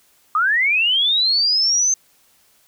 sine linear sweep, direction up, 1193 to 6300 Hz, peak -14 dBFS, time 0.35-1.94 s, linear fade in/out 2 ms, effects white hiss -57 dBFS RMS until 2.67 s

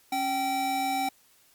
square tone pair together, 273.4 / 773.3 Hz, C#4 / G5, -24 / -24 cents, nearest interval octave + tritone, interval 1800 cents, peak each -34 / -27 dBFS, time 0.12-1.09 s, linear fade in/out 5 ms, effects white hiss -61 dBFS RMS until 1.54 s + MP3 96 kbps

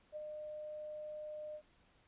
sine tone with ADSR envelope, 607 Hz, D#5, 43 cents flat, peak -40 dBFS, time 0.12-1.62 s, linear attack 43 ms, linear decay 19 ms, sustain -3 dB, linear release 69 ms, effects pink hiss -70 dBFS RMS until 2.07 s + resampled to 8000 Hz

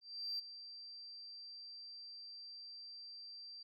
sine tone with ADSR envelope, 4699 Hz, D8, in tune, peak -36 dBFS, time 0.01-3.63 s, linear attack 380 ms, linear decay 11 ms, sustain -13 dB, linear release 6 ms, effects tanh soft clip ceiling -34 dBFS

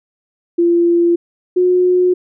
sine tone pair in turn, 343.1 / 362.2 Hz, F4 / F#4, -31 / -37 cents, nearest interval minor second, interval 94 cents, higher second, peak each -9 dBFS, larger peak neither, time 0.58-1.16 / 1.56-2.14 s, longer neither, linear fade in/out 10 ms, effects none

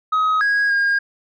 sine tone with pitch steps, 1266 / 1649 / 1621 Hz, D#6 / G#6 / G#6, +30 / -13 / -42 cents, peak -12 dBFS, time 0.12-0.99 s, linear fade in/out 10 ms, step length 290 ms, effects tanh soft clip ceiling -14 dBFS

